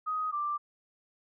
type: tone pair in turn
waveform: sine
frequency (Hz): 1253 / 1179.5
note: D#6 / D6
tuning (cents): +12 / +7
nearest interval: minor second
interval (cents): 105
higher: first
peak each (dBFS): -29 / -29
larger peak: neither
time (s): 0.06-0.32 / 0.32-0.58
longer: neither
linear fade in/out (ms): 20
effects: none